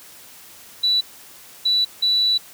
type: tone bursts at uneven times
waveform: sine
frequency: 3951 Hz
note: B7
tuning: in tune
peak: -15 dBFS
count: 3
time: 0.83-1.01 / 1.65-1.85 / 2.02-2.38 s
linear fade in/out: 10 ms
effects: white hiss -44 dBFS RMS until 2.53 s + high-pass 60 Hz 12 dB/octave